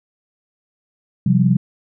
sine chord, C suspended fourth, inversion none, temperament equal with one note detuned, 130.81 / 174.61 / 194.08 Hz, C3 / F3 / G3, 0 / 0 / -17 cents, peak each -16 dBFS, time 1.26-1.57 s, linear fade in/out 5 ms, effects none

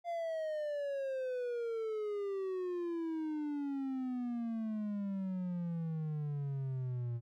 triangle exponential sweep, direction down, 695 to 116.54 Hz, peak -33 dBFS, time 0.04-7.21 s, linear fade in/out 50 ms, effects none

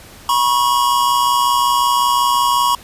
square tone pair together, 968.6 / 1094 Hz, B5 / C#6, -34 / -23 cents, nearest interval major second, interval 211 cents, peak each -16 dBFS, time 0.29-2.75 s, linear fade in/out 2 ms, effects pink hiss -40 dBFS RMS until 2.83 s + resampled to 32000 Hz

